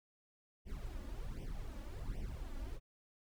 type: noise with flanger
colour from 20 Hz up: brown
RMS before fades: -43 dBFS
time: 0.65-2.8 s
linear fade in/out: 50 ms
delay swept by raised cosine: 0.35 to 3.55 ms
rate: 1.3 Hz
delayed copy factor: +0.95
effects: none